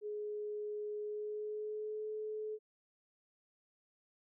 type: tone with pitch glide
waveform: sine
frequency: 419.6 to 429.7 Hz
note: G#4 to A4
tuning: +18 to -41 cents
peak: -38 dBFS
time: 0.01-2.59 s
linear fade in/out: 50 ms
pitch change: +41 cents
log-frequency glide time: 1.01-2.09 s
effects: none